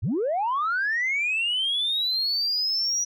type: linear sweep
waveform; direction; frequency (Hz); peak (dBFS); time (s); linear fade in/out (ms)
sine; up; 71.3 to 5840; -21; 0.02-3.05; 20
effects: tanh soft clip ceiling -19 dBFS